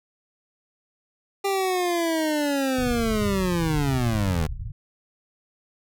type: linear sweep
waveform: 25% pulse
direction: down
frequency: 398.6 to 75 Hz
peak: -18 dBFS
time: 1.44-4.47 s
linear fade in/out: 10 ms
type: low-pass noise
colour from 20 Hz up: pink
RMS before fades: -31 dBFS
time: 2.78-4.72 s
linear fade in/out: 5 ms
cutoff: 150 Hz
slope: 96 dB/octave
effects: none